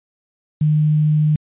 sine tone with quantisation, 152.3 Hz, D#3, 37 cents flat, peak -12 dBFS, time 0.61-1.36 s, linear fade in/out 5 ms, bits 7, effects resampled to 8000 Hz

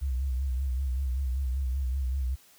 sine tone with vibrato, 65.41 Hz, C2, in tune, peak -26 dBFS, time 0.01-2.36 s, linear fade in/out 20 ms, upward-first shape sine, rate 5.2 Hz, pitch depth 91 cents each way, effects white hiss -58 dBFS RMS until 2.58 s

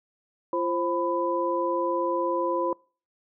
sine tone cluster, 344.4 / 528 / 998 Hz, F4 / C5 / B5, -24 / +16 / +18 cents, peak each -28 dBFS, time 0.53-2.73 s, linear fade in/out 2 ms, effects noise-tail reverb RT60 0.4 s tail -26 dB re dry

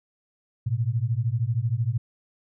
sine beating tone pair, 110 / 123 Hz, A2 / B2, 0 / -7 cents, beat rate 13 Hz, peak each -25 dBFS, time 0.66-1.98 s, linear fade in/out 10 ms, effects none

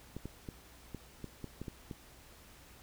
clicks, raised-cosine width 3 ms, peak -28 dBFS, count 9, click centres 0.166 / 0.256 / 0.488 / 0.947 / 1.243 / 1.443 / 1.616 / 1.682 / 1.912 s, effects added 60 Hz sine -62 dBFS peak until 2.82 s + pink hiss -58 dBFS RMS until 2.82 s

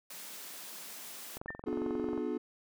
white high-pass noise, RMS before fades -46 dBFS, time 0.1-1.38 s, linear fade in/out 5 ms, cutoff 160 Hz, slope 96 dB/octave
click train, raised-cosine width 1 ms, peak -28 dBFS, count 19, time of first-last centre 1.37-2.177 s, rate 22.3 Hz
sine tone with exponential decay, 1801 Hz, A6, 40 cents sharp, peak -34 dBFS, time 1.48-1.62 s, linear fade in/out 5 ms, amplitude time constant 30 ms
triangle chord, B diminished seventh, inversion none, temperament just, 246.9 / 296.3 / 355.6 / 426.7 Hz, B3 / D4 / F4 / Ab4, 0 / +15 / +31 / +47 cents, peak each -36 dBFS, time 1.66-2.38 s, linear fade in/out 10 ms
effects none

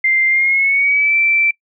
sine tone with pitch glide, 2093 to 2336 Hz, C7 to D7, 0 to -10 cents, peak -11 dBFS, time 0.04-1.51 s, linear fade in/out 5 ms, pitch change +190 cents, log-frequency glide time 0.28-1.16 s, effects noise-tail reverb RT60 0.1 s tail -24 dB re dry

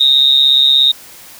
sine tone with amplitude modulation, 3729 Hz, A#7, in tune, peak -3 dBFS, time 0-0.92 s, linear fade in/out 10 ms, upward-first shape sine, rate 137 Hz, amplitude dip 80%, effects white hiss -37 dBFS RMS until 1.39 s

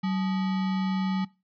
sine tone with sample-and-hold, 189.4 Hz, F#3, 41 cents sharp, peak -24 dBFS, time 0.03-1.25 s, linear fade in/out 10 ms, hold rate 1050 Hz, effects noise-tail reverb RT60 0.3 s tail -23 dB re dry + resampled to 11025 Hz

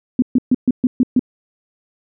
sine tone bursts, 250.8 Hz, B3, 27 cents sharp, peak -9 dBFS, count 7, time 0.19-1.194 s, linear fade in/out 2 ms, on 32 ms, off 130 ms, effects none

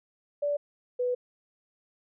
sine tone pair in turn, 580 / 495 Hz, D5 / B4, -22 / +4 cents, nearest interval minor third, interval 274 cents, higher first, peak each -25 dBFS, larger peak neither, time 0.42-0.57 / 0.99-1.15 s, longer second, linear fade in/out 10 ms, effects none

